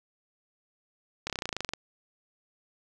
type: slowing click train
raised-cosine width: 0.2 ms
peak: -14 dBFS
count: 14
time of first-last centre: 1.27-1.736 s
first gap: 28 ms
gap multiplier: 1.04
effects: none